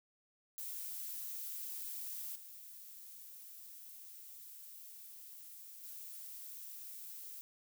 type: noise with level steps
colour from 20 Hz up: violet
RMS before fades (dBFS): -44 / -53 / -49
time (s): 0.58-7.41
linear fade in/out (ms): 0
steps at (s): 2.35 / 5.83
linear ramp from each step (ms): 10
effects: none